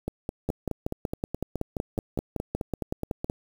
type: two click trains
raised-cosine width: 2 ms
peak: -16 / -14 dBFS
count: 16 / 16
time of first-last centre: 0.08-3.245 / 0.49-3.299 s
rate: 4.74 / 5.34 Hz
effects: 7-bit